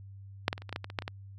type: clicks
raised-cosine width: 0.3 ms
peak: -8 / -15 / -27 / -30 / -27 / -19 / -17 / -22 / -26 / -13 / -23 / -19 dBFS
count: 12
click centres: 0.481 / 0.529 / 0.579 / 0.62 / 0.693 / 0.727 / 0.761 / 0.844 / 0.901 / 0.988 / 1.022 / 1.079 s
effects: added 98 Hz sine -45 dBFS peak until 1.38 s